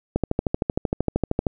click train, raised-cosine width 2 ms, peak -7 dBFS, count 18, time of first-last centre 0.16-1.468 s, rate 13 Hz, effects none

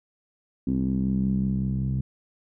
10% pulse tone with low-pass filter sweep, 65.41 Hz, C2, in tune, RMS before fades -25 dBFS, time 0.67-2.01 s, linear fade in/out 5 ms, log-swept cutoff 250 to 150 Hz, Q 4.1, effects none

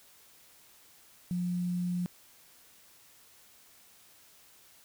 sine tone with quantisation, 177.7 Hz, F3, 30 cents sharp, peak -29 dBFS, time 1.31-2.06 s, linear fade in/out 0 ms, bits 9, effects white hiss -59 dBFS RMS until 4.84 s

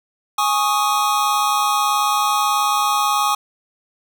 square chord, Ab suspended fourth, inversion none, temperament just, 830.6 / 1107.5 / 1245.9 Hz, Ab5 / Db6 / Eb6, 0 / -2 / +2 cents, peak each -21 dBFS, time 0.38-3.35 s, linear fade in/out 5 ms, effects none

